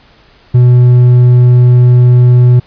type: tone with hard clipping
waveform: sine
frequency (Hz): 123.47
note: B2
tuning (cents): 0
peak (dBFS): -3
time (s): 0.54-2.6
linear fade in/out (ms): 10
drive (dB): 3
effects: pink hiss -44 dBFS RMS until 2.66 s + resampled to 11025 Hz